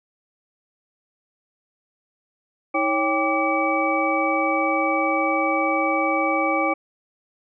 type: tone cluster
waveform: sine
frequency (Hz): 319.9 / 553 / 790 / 1168 / 2285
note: D#4 / C#5 / G5 / D6 / D7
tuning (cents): +48 / -4 / +13 / -10 / -48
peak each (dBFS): -25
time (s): 2.74-6.74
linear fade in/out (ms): 10
effects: none